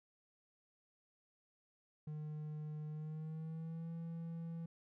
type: tone with pitch glide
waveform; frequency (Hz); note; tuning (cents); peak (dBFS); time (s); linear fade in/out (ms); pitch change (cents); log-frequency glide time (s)
triangle; 152.3 to 166.08; D#3 to E3; -37 to +13; -40; 2.07-4.66; 5; +150; 2.88-3.91
effects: none